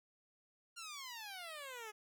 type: exponential sweep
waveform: 10% pulse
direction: down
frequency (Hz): 1416 to 415.3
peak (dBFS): -38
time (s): 0.76-1.92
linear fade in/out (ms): 20
effects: none